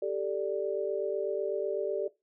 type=chord; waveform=sine; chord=G suspended second; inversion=none; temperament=equal; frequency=392 / 440 / 587.3 Hz; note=G4 / A4 / D5; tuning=0 / 0 / 0 cents; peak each=-33 dBFS; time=0.02-2.08 s; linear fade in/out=5 ms; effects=noise-tail reverb RT60 0.2 s tail -18 dB re dry